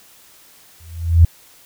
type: tone with exponential growth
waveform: sine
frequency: 83.6 Hz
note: E2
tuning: 25 cents sharp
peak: -3 dBFS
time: 0.8-1.25 s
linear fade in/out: 5 ms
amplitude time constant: 97 ms
effects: white hiss -48 dBFS RMS until 1.65 s